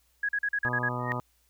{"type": "tone bursts", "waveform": "sine", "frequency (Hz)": 1661, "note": "G#6", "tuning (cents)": 0, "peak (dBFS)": -25, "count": 7, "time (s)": [0.23, 0.889], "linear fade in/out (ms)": 5, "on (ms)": 59, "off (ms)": 41}
{"type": "harmonic tone", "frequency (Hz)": 123.2, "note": "B2", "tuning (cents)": -4, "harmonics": [1, 2, 3, 4, 5, 6, 7, 8, 9, 10], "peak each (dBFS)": [-34, -38, -42, -42, -40, -45, -40, -38, -46, -37], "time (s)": [0.65, 1.2], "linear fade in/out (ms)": 0}
{"type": "tone with exponential growth", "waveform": "sine", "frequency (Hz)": 1865, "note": "A#6", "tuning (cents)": 0, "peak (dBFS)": -24, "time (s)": [0.99, 1.12], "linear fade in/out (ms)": 0, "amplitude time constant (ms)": 28}
{"effects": ["added 60 Hz sine -69 dBFS peak until 1.49 s", "white hiss -69 dBFS RMS until 1.49 s"]}